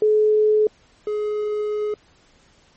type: tone pair in turn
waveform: sine / triangle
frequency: 427.5 / 421.4 Hz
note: A4 / G#4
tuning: -50 / +25 cents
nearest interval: unison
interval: 25 cents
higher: first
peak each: -13 / -19 dBFS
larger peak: first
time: 0.02-0.67 / 1.07-1.94 s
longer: second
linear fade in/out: 2 ms
effects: pink hiss -56 dBFS RMS until 2.76 s + MP3 32 kbps